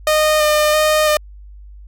sawtooth tone with vibrato, 610 Hz, D#5, 34 cents flat, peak -8 dBFS, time 0.07-1.17 s, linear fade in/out 2 ms, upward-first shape square, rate 1.5 Hz, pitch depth 14 cents each way, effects added 50 Hz sine -35 dBFS peak until 1.87 s

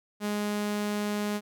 sawtooth tone, 207.7 Hz, G#3, in tune, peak -24 dBFS, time 0.2-1.41 s, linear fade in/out 50 ms, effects none

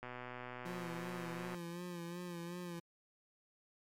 click train, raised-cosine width 0.5 ms, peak -31 dBFS, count 189, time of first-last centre 0.03-1.546 s, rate 124 Hz
25% pulse tone with vibrato, 174 Hz, F3, 6 cents flat, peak -39 dBFS, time 0.65-2.8 s, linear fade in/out 10 ms, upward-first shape sine, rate 2.7 Hz, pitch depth 46 cents each way
effects MP3 96 kbps

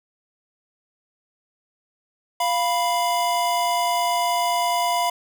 square tone pair together, 696 / 984.3 Hz, F5 / B5, -6 / -6 cents, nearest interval tritone, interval 600 cents, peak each -23 dBFS, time 2.4-5.1 s, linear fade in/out 5 ms, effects none

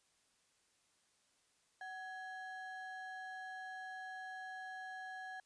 triangle ring-modulated tone, 1212 Hz, D#6, 46 cents flat, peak -40 dBFS, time 1.81-5.4 s, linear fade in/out 2 ms, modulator 460 Hz, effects white hiss -75 dBFS RMS until 5.45 s + resampled to 22050 Hz

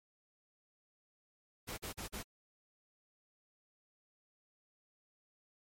pink noise bursts, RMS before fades -43 dBFS, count 4, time 1.67-2.233 s, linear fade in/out 20 ms, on 110 ms, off 41 ms, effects MP3 64 kbps

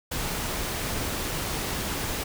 pink noise, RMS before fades -30 dBFS, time 0.11-2.24 s, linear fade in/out 10 ms, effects none

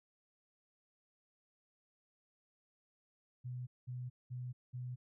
sine tone bursts, 124.8 Hz, B2, 19 cents sharp, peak -40 dBFS, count 4, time 3.44-4.96 s, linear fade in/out 20 ms, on 230 ms, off 200 ms, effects none

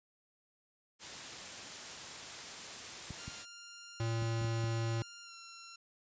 white noise, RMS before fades -45 dBFS, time 0.99-3.46 s, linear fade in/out 50 ms
clicks, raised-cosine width 5 ms, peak -30 dBFS, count 6, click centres 3.106 / 3.279 / 4.223 / 4.416 / 4.447 / 4.64 s
5% pulse tone with pitch glide, 1396.9 to 1363.4 Hz, F6 to F6, 0 to -42 cents, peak -36 dBFS, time 3.18-5.76 s, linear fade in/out 5 ms, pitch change -42 cents, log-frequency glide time 5.23-5.34 s
square tone, 114.4 Hz, A#2, 32 cents flat, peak -33 dBFS, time 4-5.02 s, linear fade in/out 0 ms
effects high-pass 60 Hz 12 dB/octave + resampled to 16000 Hz

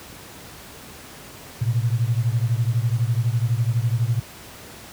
sine beating tone pair, 112.8 / 124.8 Hz, A2 / B2, +44 / +19 cents, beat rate 12 Hz, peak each -20 / -22 dBFS, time 1.61-4.2 s, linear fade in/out 10 ms, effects pink hiss -41 dBFS RMS until 4.92 s + high-pass 60 Hz 12 dB/octave

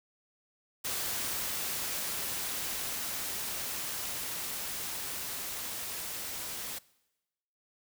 white noise with level ramp, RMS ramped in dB -34 to -39 dBFS, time 0.84-6.79 s, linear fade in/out 10 ms, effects noise-tail reverb RT60 1.0 s tail -22 dB re dry

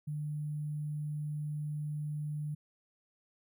sine tone with sample-and-hold, 150 Hz, D3, 37 cents sharp, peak -34 dBFS, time 0.07-2.55 s, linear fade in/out 10 ms, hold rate 11025 Hz, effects none

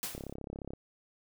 white noise with exponential decay, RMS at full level -34 dBFS, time 0.03-0.34 s, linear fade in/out 0 ms, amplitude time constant 67 ms
click train, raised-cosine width 2 ms, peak -27 dBFS, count 21, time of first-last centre 0.15-0.735 s, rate 34.2 Hz
effects none

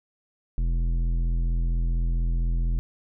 sine tone with tanh clipping, 42.16 Hz, E1, 40 cents sharp, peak -23 dBFS, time 0.58-2.79 s, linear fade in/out 0 ms, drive 11 dB, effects none

